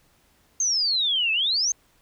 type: exponential two-way sweep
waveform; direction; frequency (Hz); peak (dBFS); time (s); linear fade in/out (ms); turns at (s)
sine; down then up; 6470 to 2563 to 6470; -20; 0.6-1.72; 2; 1.32
effects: pink hiss -62 dBFS RMS until 2.01 s